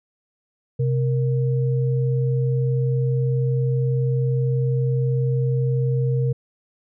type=tone pair together; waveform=sine; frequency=130.81 / 466.2 Hz; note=C3 / A#4; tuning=0 / 0 cents; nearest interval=octave + minor seventh; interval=2200 cents; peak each=-18 / -27 dBFS; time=0.79-6.33 s; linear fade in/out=10 ms; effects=none